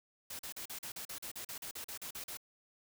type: noise bursts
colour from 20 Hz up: white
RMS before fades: -44 dBFS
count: 16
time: 0.3-2.372 s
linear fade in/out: 5 ms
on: 92 ms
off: 40 ms
effects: none